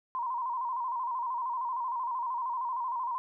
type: tone with vibrato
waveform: sine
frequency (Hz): 987.8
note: B5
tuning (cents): 0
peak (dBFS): -30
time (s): 0.15-3.18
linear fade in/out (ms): 0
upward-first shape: square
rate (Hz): 13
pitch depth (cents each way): 77
effects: none